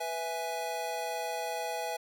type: chord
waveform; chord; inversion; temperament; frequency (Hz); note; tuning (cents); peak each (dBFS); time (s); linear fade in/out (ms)
square; E major; second; equal; 493.9 / 659.3 / 830.6; B4 / E5 / G#5; 0 / 0 / 0; -40 / -38 / -37; 0-1.97; 10
effects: none